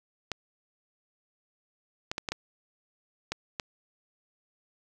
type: clicks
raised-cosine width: 0.2 ms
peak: -14 dBFS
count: 7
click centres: 0.317 / 2.115 / 2.181 / 2.288 / 2.32 / 3.32 / 3.598 s
effects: none